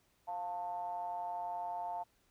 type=ring-modulated tone; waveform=triangle; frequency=94.1 Hz; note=F#2; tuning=30 cents sharp; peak=-32 dBFS; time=0.27-2.04 s; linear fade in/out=20 ms; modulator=796 Hz; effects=pink hiss -73 dBFS RMS until 2.3 s